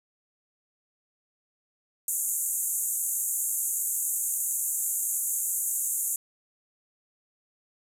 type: band-pass noise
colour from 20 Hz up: pink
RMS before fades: -29 dBFS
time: 2.08-6.16 s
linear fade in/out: 2 ms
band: 6700 to 14000 Hz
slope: 96 dB/octave
effects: none